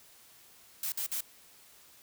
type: noise bursts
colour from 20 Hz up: blue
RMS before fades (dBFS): -34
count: 3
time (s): 0.83-1.207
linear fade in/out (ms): 2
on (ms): 91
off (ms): 52
effects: white hiss -58 dBFS RMS until 2.02 s